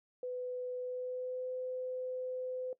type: tone with pitch glide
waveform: sine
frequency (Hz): 500 to 508.7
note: B4 to C5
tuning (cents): +21 to -49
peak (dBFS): -36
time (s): 0.23-2.73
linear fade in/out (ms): 2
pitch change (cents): +30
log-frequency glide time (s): 0.79-1.51
effects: noise-tail reverb RT60 0.1 s tail -18 dB re dry